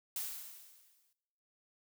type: noise with exponential decay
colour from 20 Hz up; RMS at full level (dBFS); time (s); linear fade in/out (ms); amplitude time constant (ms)
blue; -37; 0.16-1.13; 2; 210
effects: noise-tail reverb RT60 1.0 s tail -19 dB re dry

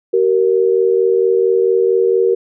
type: tone pair together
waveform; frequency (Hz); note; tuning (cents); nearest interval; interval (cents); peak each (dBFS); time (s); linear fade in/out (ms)
sine; 381.8 / 466.2; G4 / A#4; -46 / 0; minor third; 346; -13; 0.13-2.35; 10
effects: none

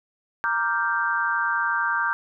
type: chord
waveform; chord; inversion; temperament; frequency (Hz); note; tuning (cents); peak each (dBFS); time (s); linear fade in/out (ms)
sine; G minor seventh; first; equal; 932.3 / 1174.7 / 1396.9 / 1568; Bb5 / D6 / F6 / G6; 0 / 0 / 0 / 0; -28 / -27 / -29 / -24; 0.44-2.13; 0
effects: none

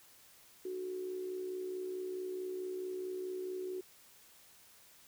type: tone with amplitude modulation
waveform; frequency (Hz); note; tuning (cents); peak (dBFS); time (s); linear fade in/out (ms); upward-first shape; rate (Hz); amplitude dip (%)
sine; 370; F#4; 0; -35; 0.65-3.81; 5; sine; 64.6; 50
effects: white hiss -61 dBFS RMS until 5.07 s

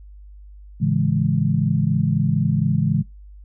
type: chord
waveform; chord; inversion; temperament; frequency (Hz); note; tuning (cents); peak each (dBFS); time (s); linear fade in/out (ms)
sine; A major seventh; none; equal with one note detuned; 110 / 140.69 / 164.81 / 207.7; A2 / C#3 / E3 / G#3; 0 / +26 / 0 / 0; -24 / -20 / -21 / -23; 0.8-3.03; 20
effects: noise-tail reverb RT60 0.2 s tail -24 dB re dry + added 50 Hz sine -39 dBFS peak until 3.44 s

